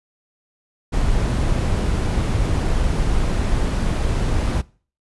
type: noise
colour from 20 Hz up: brown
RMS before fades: -19 dBFS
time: 0.92-4.62 s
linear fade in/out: 20 ms
effects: noise-tail reverb RT60 0.4 s tail -22 dB re dry + resampled to 24000 Hz